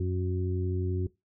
harmonic tone, 91.6 Hz, F#2, 17 cents flat, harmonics 1 / 2 / 3 / 4, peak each -28 / -38 / -39 / -34 dBFS, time 0-1.07 s, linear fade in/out 5 ms, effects noise-tail reverb RT60 0.2 s tail -19 dB re dry

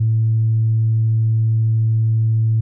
sine tone, 111.6 Hz, A2, 25 cents sharp, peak -12 dBFS, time 0-2.61 s, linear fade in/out 10 ms, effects tanh soft clip ceiling -8 dBFS

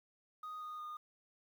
sine tone with pitch steps, 1244.5 / 1233.8 / 1223.1 Hz, D#6 / D#6 / D#6, 0 / -15 / -30 cents, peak -40 dBFS, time 0.43-0.97 s, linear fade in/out 5 ms, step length 180 ms, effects tanh soft clip ceiling -42 dBFS + 11-bit

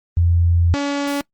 sine / sawtooth tone pair in turn, 85.5 / 283.9 Hz, F2 / C#4, -36 / +41 cents, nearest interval octave + major sixth, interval 2077 cents, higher second, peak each -12 / -15 dBFS, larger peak first, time 0.17-0.74 / 0.74-1.21 s, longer first, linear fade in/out 0 ms, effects noise-tail reverb RT60 0.1 s tail -23 dB re dry + Opus 24 kbps

